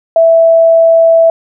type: tone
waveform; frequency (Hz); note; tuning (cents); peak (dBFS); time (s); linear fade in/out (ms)
sine; 659.3; E5; 0; -3; 0.16-1.3; 2
effects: none